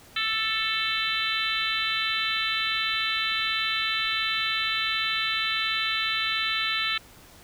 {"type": "harmonic tone", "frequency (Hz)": 441.4, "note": "A4", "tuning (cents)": 5, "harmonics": [3, 4, 5, 6, 7, 8, 9], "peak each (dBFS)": [-32, -32, -32, -32, -32, -32, -32], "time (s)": [0.16, 6.98], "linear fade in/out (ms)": 5, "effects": ["pink hiss -51 dBFS RMS until 7.43 s"]}